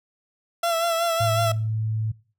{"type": "tone with vibrato", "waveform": "30% pulse", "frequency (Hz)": 671, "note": "E5", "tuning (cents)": 31, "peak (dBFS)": -18, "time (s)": [0.63, 1.52], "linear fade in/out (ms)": 5, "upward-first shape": "sine", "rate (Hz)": 5.4, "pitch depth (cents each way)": 37}
{"type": "tone", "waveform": "sine", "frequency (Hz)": 109.7, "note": "A2", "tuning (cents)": -5, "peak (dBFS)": -22, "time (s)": [1.2, 2.12], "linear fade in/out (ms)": 10}
{"effects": ["noise-tail reverb RT60 0.4 s tail -21 dB re dry"]}